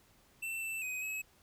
square tone with pitch steps, 2680 / 2661 / 2513 / 2569 Hz, E7 / E7 / D#7 / E7, +28 / +16 / +17 / -45 cents, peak -37 dBFS, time 0.42-1.22 s, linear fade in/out 10 ms, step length 200 ms, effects pink hiss -66 dBFS RMS until 1.42 s

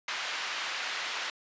pink band-pass noise, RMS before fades -35 dBFS, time 0.08-1.3 s, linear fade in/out 2 ms, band 1300 to 4200 Hz, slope 12 dB/octave, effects resampled to 16000 Hz

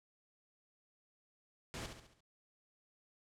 pink noise with echo, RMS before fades -44 dBFS, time 1.74-1.86 s, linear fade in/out 0 ms, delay 69 ms, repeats 5, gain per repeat -6 dB, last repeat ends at 2.205 s, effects low-pass 8000 Hz 12 dB/octave

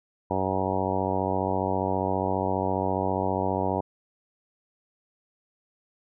harmonic tone, 94.8 Hz, F#2, 43 cents sharp, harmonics 1 / 2 / 3 / 4 / 5 / 6 / 7 / 8 / 9 / 10, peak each -33 / -33 / -33 / -33 / -33 / -33 / -33 / -33 / -33 / -33 dBFS, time 0.3-3.81 s, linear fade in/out 10 ms, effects none

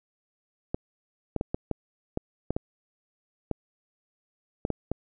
clicks, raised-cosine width 2 ms, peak -14 dBFS, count 12, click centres 0.745 / 1.363 / 1.411 / 1.545 / 1.713 / 2.174 / 2.506 / 2.565 / 3.513 / 4.651 / 4.703 / 4.916 s, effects none

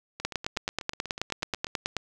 two click trains, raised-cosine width 0.2 ms, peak -20 / -10 dBFS, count 13 / 17, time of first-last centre 0.2-1.669 / 0.25-1.967 s, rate 8.17 / 9.32 Hz, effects none

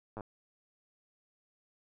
slowing click train, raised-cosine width 1 ms, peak -28 dBFS, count 5, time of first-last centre 0.17-0.208 s, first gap 9 ms, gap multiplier 1.03, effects none

